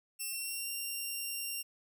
5% pulse tone with pitch glide, 2700 to 2770 Hz, E7 to F7, +41 to -15 cents, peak -28 dBFS, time 0.19-1.63 s, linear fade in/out 20 ms, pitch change +44 cents, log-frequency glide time 0.3-0.7 s, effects none

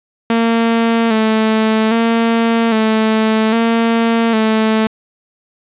sawtooth tone with vibrato, 224.3 Hz, A3, 34 cents sharp, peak -7 dBFS, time 0.3-4.87 s, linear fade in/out 2 ms, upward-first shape square, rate 0.62 Hz, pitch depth 39 cents each way, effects resampled to 8000 Hz + 7-bit

